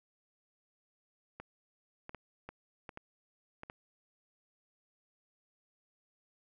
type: clicks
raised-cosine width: 0.5 ms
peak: -29 dBFS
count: 8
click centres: 1.4 / 2.094 / 2.147 / 2.49 / 2.892 / 2.974 / 3.634 / 3.699 s
effects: none